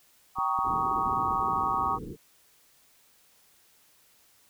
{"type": "chord", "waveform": "sine", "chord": "Eb dominant seventh", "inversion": "first", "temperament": "just", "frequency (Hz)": [777.8, 933.4, 1120.1, 1244.5], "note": ["G5", "Bb5", "Db6", "Eb6"], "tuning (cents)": [-14, 2, 18, 0], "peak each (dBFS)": [-32, -32, -28, -31], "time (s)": [0.35, 1.99], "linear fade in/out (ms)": 50}
{"type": "clicks", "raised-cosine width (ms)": 3, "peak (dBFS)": -29, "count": 7, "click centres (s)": [0.386, 0.589, 0.765, 1.309, 1.395, 1.426, 1.536]}
{"type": "low-pass noise", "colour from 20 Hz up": "white", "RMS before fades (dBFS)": -39, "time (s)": [0.63, 2.17], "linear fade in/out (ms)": 50, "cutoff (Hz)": 460, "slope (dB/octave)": 96}
{"effects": ["white hiss -62 dBFS RMS until 4.49 s"]}